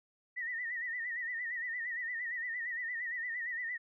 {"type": "tone with vibrato", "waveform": "sine", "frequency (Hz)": 1906, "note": "A#6", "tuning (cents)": 38, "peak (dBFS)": -35, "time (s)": [0.36, 3.78], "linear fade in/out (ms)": 20, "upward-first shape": "sine", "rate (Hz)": 8.7, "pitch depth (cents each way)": 88, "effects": []}